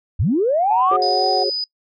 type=linear sweep; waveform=sine; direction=up; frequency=61.8 to 1244.5 Hz; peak=-14 dBFS; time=0.19-0.97 s; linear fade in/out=10 ms
type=tone with vibrato; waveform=sine; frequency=740 Hz; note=F#5; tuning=in tune; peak=-17 dBFS; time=0.7-1.44 s; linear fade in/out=10 ms; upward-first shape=triangle; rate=2.1 Hz; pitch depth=33 cents each way
type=chord; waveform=sine; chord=F# suspended second; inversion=none; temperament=equal with one note detuned; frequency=370 / 415.3 / 545.2 Hz; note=F#4 / G#4 / C#5; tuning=0 / 0 / -29 cents; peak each=-23 dBFS; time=0.91-1.5 s; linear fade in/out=5 ms
type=tone; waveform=sine; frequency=4978 Hz; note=D#8; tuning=in tune; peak=-20 dBFS; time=1.02-1.64 s; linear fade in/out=2 ms
effects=noise-tail reverb RT60 0.1 s tail -25 dB re dry + tanh soft clip ceiling -5 dBFS